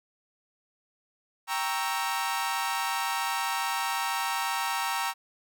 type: chord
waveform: sawtooth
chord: G diminished seventh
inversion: none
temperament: equal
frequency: 784 / 932.3 / 1108.7 / 1318.5 Hz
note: G5 / Bb5 / Db6 / Fb6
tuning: 0 / 0 / 0 / 0 cents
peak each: -30 / -27 / -32 / -31 dBFS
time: 1.47-5.14 s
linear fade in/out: 50 ms
effects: none